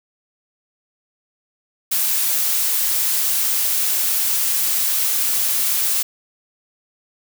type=noise; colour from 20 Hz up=blue; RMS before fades=-19 dBFS; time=1.91-6.03 s; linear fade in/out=10 ms; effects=none